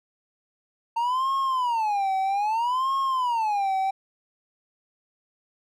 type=tone with vibrato; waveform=triangle; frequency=910 Hz; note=A#5; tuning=42 cents flat; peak=-20 dBFS; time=0.96-3.91 s; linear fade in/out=10 ms; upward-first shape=sine; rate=0.62 Hz; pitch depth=300 cents each way; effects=none